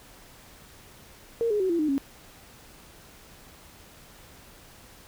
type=tone with pitch steps; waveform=sine; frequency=463 / 417.3 / 376.1 / 338.9 / 305.5 / 275.3 Hz; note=A#4 / G#4 / F#4 / E4 / D#4 / C#4; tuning=-12 / +8 / +28 / +48 / -32 / -12 cents; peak=-22 dBFS; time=1.41-1.98 s; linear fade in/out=0 ms; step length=95 ms; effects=pink hiss -51 dBFS RMS until 5.07 s